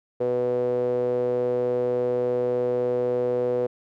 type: tone with band-pass filter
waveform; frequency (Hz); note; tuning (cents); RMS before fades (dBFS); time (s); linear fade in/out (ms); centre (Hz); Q
sawtooth; 123.47; B2; 0; -24; 0.2-3.67; 10; 470; 8.2
effects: none